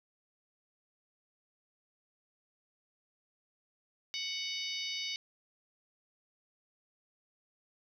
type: harmonic tone with a mistuned harmonic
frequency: 742 Hz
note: F#5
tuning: 5 cents sharp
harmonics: 3 / 4 / 5 / 6 / 7 / 8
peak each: -42 / -41 / -41 / -42 / -45 / -48 dBFS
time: 4.14-5.16 s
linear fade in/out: 0 ms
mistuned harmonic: 6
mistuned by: +54 cents
effects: 11-bit